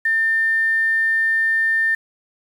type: tone with quantisation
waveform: sine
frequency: 1800 Hz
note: A6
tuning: 39 cents sharp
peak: -15 dBFS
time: 0.05-1.95 s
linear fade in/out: 5 ms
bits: 7
effects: none